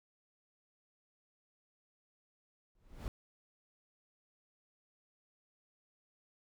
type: noise with exponential growth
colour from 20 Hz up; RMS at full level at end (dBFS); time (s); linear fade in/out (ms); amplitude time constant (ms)
brown; -36; 2.75-3.08; 1; 71
effects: none